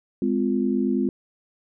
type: chord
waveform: sine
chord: F minor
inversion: first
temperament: equal with one note detuned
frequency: 207.7 / 257 / 349.2 Hz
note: Ab3 / C4 / F4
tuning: 0 / -31 / 0 cents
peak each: -24 / -23 / -26 dBFS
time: 0.22-1.09 s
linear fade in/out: 2 ms
effects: none